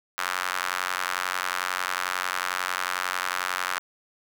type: tone with high-pass filter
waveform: square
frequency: 45.56 Hz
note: F#1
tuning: 26 cents flat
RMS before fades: -29 dBFS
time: 0.18-3.79 s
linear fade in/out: 0 ms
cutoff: 1300 Hz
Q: 2.2
effects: none